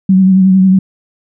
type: tone with vibrato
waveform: sine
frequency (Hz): 188.9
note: F#3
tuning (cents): +36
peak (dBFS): -4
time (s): 0.09-0.79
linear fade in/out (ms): 5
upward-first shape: triangle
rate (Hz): 11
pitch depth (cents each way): 41
effects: none